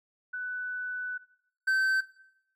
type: tone pair in turn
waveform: sine / triangle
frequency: 1493 / 1543.9 Hz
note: F#6 / G6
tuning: +15 / -27 cents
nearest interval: minor second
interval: 58 cents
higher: second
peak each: -32 / -21 dBFS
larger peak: second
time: 0.33-1.18 / 1.67-2.01 s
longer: first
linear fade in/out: 10 ms
effects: noise-tail reverb RT60 0.7 s tail -17 dB re dry